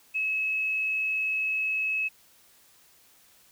sine tone, 2579 Hz, E7, 39 cents flat, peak -25 dBFS, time 0.14-2.09 s, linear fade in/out 20 ms, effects white hiss -59 dBFS RMS until 3.51 s

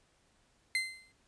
35% pulse tone with exponential decay, 2071 Hz, C7, 18 cents flat, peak -25 dBFS, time 0.75-1.12 s, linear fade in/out 1 ms, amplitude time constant 79 ms, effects pink hiss -70 dBFS RMS until 1.27 s + resampled to 22050 Hz

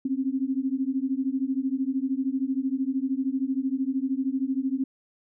sine beating tone pair, 259.5 / 272.5 Hz, C4 / C#4, -14 / -29 cents, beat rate 13 Hz, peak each -27 dBFS, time 0.05-4.84 s, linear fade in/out 5 ms, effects none

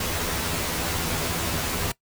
pink noise with comb filter, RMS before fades -27 dBFS, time 0-1.92 s, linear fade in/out 5 ms, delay 12 ms, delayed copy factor +1, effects noise-tail reverb RT60 0.1 s tail -20 dB re dry

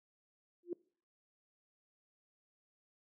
sine tone with exponential growth, 349.2 Hz, F4, in tune, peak -31 dBFS, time 0.63-0.73 s, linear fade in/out 2 ms, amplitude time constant 20 ms, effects noise-tail reverb RT60 0.5 s tail -24 dB re dry + high-pass 200 Hz 12 dB/octave

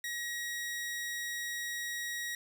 sawtooth tone, 1900 Hz, A#6, 33 cents sharp, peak -32 dBFS, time 0.04-2.35 s, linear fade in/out 2 ms, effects none

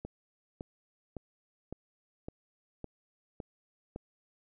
click train, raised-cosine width 2 ms, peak -26 dBFS, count 8, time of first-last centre 0.05-3.961 s, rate 1.79 Hz, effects none

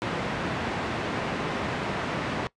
pink band-pass noise, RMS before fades -30 dBFS, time 0.02-2.47 s, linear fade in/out 0 ms, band 130 to 2400 Hz, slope 12 dB/octave, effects noise-tail reverb RT60 0.1 s tail -19 dB re dry + resampled to 22050 Hz

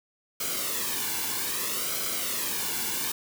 white noise with flanger, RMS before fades -30 dBFS, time 0.4-3.12 s, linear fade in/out 5 ms, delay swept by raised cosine 1.1 to 1.6 ms, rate 0.62 Hz, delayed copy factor -0.65, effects none

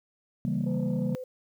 sine chord, C# diminished seventh, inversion none, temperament equal, 138.59 / 164.81 / 196 / 233.1 Hz, C#3 / E3 / G3 / Bb3, 0 / 0 / 0 / 0 cents, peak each -31 / -31 / -29 / -30 dBFS, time 0.45-1.15 s, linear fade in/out 0 ms
sine tone, 510 Hz, C5, 44 cents flat, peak -35 dBFS, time 0.66-1.24 s, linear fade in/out 5 ms
effects tanh soft clip ceiling -20 dBFS + 10-bit

